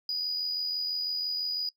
sine tone with amplitude modulation, 4925 Hz, D#8, 19 cents flat, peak -25 dBFS, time 0.09-1.69 s, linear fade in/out 2 ms, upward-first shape sine, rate 86 Hz, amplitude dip 45%, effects noise-tail reverb RT60 0.1 s tail -19 dB re dry + tanh soft clip ceiling -25 dBFS

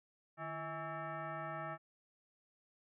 sine tone with frequency modulation, 336.1 Hz, E4, 34 cents sharp, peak -40 dBFS, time 0.37-1.78 s, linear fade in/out 50 ms, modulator 489 Hz, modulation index 2.9, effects none

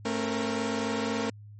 sawtooth tone cluster, 222.2 / 269.7 / 468.3 Hz, A3 / C#4 / A#4, +17 / -47 / +8 cents, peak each -27 / -29 / -29 dBFS, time 0.05-1.3 s, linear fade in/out 5 ms, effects added 104 Hz sine -44 dBFS peak until 1.59 s + MP3 32 kbps

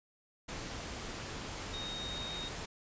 sine tone in noise, 3729 Hz, A#7, in tune, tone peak -40 dBFS, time 1.73-2.49 s, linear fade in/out 10 ms, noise pink, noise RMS -42 dBFS, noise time 0.48-2.66 s, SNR -1 dB, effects resampled to 16000 Hz

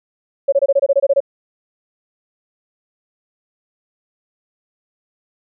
sine tone bursts, 555 Hz, C#5, 2 cents sharp, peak -9 dBFS, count 11, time 0.48-1.204 s, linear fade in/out 10 ms, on 44 ms, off 24 ms, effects none

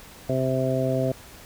harmonic tone, 130.81 Hz, C3, in tune, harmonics 1 / 2 / 3 / 4 / 5, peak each -26 / -28 / -30 / -28 / -27 dBFS, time 0.29-1.12 s, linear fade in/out 5 ms, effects pink hiss -46 dBFS RMS until 1.45 s

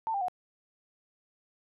sine tone with pitch steps, 894 / 796 / 727 Hz, A5 / G5 / F#5, +27 / +26 / -31 cents, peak -28 dBFS, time 0.07-0.283 s, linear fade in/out 0 ms, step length 71 ms, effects none

